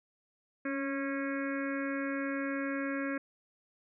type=harmonic tone with a mistuned harmonic; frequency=274.1 Hz; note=C#4; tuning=19 cents flat; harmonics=1 / 2 / 4 / 5 / 6 / 7 / 8 / 9; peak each=-34 / -39 / -46 / -45 / -40 / -47 / -45 / -51 dBFS; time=0.65-3.18 s; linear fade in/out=5 ms; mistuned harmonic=1; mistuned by=+26 cents; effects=none